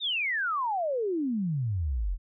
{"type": "exponential sweep", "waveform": "sine", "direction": "down", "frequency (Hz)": [3793, 39.37], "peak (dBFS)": -26, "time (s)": [0, 2.18], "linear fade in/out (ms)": 50, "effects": []}